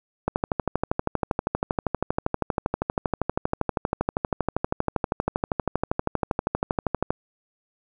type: click train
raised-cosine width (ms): 1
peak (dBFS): -8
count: 87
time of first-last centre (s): 0.28-7.105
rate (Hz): 12.6
effects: none